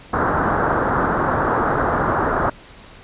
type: low-pass noise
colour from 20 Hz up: white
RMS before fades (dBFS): -19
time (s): 0.13-2.5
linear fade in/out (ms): 5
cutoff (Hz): 1500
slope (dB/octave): 48
effects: pink hiss -43 dBFS RMS until 3.03 s + resampled to 8000 Hz